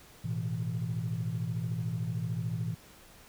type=chord; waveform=sine; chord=A suspended second; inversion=none; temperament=equal; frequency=110 / 123.47 / 164.81 Hz; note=A2 / B2 / E3; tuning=0 / 0 / 0 cents; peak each=-34 dBFS; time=0.24-2.75 s; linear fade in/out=10 ms; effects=tanh soft clip ceiling -24 dBFS + pink hiss -55 dBFS RMS until 3.28 s